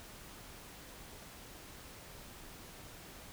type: silence
effects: pink hiss -52 dBFS RMS until 3.32 s